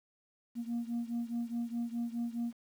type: beating tone pair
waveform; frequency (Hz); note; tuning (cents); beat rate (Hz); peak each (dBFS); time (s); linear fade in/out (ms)
sine; 233.8 / 238.6; A#3 / A#3; +5 / +41; 4.8; -34 / -36; 0.55-2.54; 50
effects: tanh soft clip ceiling -30 dBFS + 10-bit